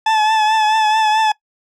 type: tone with vibrato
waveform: 40% pulse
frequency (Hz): 867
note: A5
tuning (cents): -26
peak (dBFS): -11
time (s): 0.06-1.32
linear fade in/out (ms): 5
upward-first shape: triangle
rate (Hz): 4.6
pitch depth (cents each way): 43
effects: noise-tail reverb RT60 0.1 s tail -21 dB re dry + low-pass 5000 Hz 12 dB/octave